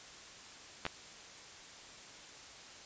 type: clicks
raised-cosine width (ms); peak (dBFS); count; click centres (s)
0.3; -19; 2; 0.853 / 0.865
effects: white hiss -52 dBFS RMS until 2.85 s + resampled to 16000 Hz